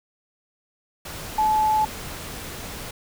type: tone in noise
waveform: sine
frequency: 862 Hz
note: A5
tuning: 36 cents flat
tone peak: -17 dBFS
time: 1.38-1.85 s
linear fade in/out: 5 ms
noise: pink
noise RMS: -35 dBFS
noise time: 1.05-2.91 s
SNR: +15 dB
effects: none